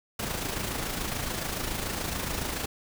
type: noise with amplitude modulation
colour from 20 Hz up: pink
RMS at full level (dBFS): -30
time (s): 0.19-2.66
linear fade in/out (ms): 5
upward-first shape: sine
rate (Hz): 27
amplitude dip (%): 50
effects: none